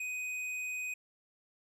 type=tone with hard clipping; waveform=sine; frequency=2500 Hz; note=D#7; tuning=8 cents sharp; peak=-37 dBFS; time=0-0.94 s; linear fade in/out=5 ms; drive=8 dB; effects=none